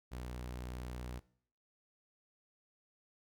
sawtooth tone, 61.5 Hz, B1, 7 cents flat, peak -38 dBFS, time 0.11-1.2 s, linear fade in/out 20 ms, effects noise-tail reverb RT60 0.6 s tail -20 dB re dry

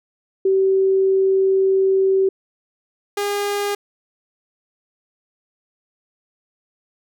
sine / sawtooth tone pair in turn, 384.1 / 406.9 Hz, G4 / G#4, -35 / -35 cents, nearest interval minor second, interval 100 cents, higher second, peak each -13 / -16 dBFS, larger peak first, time 0.45-2.29 / 3.17-3.75 s, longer first, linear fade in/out 5 ms, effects none

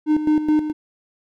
triangle tone with tremolo, 305.4 Hz, D#4, 32 cents flat, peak -11 dBFS, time 0.06-0.73 s, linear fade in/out 50 ms, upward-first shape square, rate 4.7 Hz, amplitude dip 65%, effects none

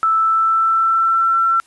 sine tone with pitch glide, 1318 to 1347.2 Hz, E6 to E6, -1 to +37 cents, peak -12 dBFS, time 0.03-1.6 s, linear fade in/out 0 ms, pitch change +38 cents, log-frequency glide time 0.15-1.33 s, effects white hiss -53 dBFS RMS until 1.66 s + resampled to 24000 Hz

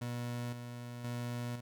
30% pulse tone with tremolo, 120.7 Hz, B2, 39 cents flat, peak -34 dBFS, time 0.01-1.61 s, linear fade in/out 10 ms, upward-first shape square, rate 0.97 Hz, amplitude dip 50%, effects none

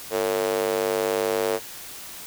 square tone with high-pass filter, 50.1 Hz, G1, 38 cents sharp, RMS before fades -24 dBFS, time 0.1-1.6 s, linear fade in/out 50 ms, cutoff 470 Hz, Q 3.9, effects white hiss -39 dBFS RMS until 2.26 s

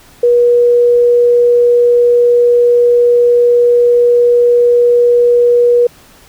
sine tone, 481.6 Hz, B4, 44 cents flat, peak -5 dBFS, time 0.23-5.87 s, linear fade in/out 5 ms, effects pink hiss -42 dBFS RMS until 6.28 s

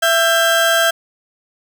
30% pulse tone pair together, 667.4 / 1589 Hz, E5 / G6, +21 / +23 cents, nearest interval octave + minor third, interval 1502 cents, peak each -12 dBFS, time 0.02-0.91 s, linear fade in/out 10 ms, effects none

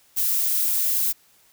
violet noise, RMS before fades -22 dBFS, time 0.16-1.13 s, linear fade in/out 20 ms, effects white hiss -58 dBFS RMS until 1.52 s

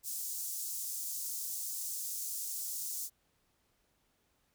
pink high-pass noise, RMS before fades -39 dBFS, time 0.03-3.1 s, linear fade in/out 50 ms, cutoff 6300 Hz, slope 24 dB/octave, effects pink hiss -75 dBFS RMS until 4.54 s

